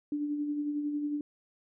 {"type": "tone with tremolo", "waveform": "sine", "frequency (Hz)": 293.7, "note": "D4", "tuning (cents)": 0, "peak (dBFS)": -28, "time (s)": [0.12, 1.21], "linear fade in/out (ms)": 2, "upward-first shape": "sine", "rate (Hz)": 11, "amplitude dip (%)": 40, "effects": []}